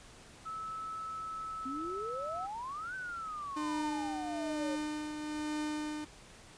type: tone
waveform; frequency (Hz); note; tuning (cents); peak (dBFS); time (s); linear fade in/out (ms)
sine; 1304; E6; -19; -38; 0.45-2.47; 20
type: exponential two-way sweep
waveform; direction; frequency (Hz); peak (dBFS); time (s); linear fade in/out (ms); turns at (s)
sine; up then down; 254.5 to 1546 to 540; -38; 1.65-4.76; 10; 2.95
type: tone with tremolo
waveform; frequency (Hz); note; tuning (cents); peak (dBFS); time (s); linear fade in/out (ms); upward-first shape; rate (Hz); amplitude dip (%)
45% pulse; 302.4; D#4; -49; -33; 3.56-6.05; 10; triangle; 1.1; 50
effects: pink hiss -55 dBFS RMS until 6.57 s + resampled to 22050 Hz